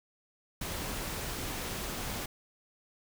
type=noise; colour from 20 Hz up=pink; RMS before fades=-37 dBFS; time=0.61-2.26 s; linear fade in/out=5 ms; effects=none